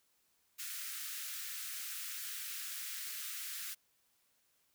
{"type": "high-pass noise", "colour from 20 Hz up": "white", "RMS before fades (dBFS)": -43, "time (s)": [0.58, 3.75], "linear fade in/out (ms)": 20, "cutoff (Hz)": 1300, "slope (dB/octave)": 48, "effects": ["white hiss -75 dBFS RMS until 4.74 s"]}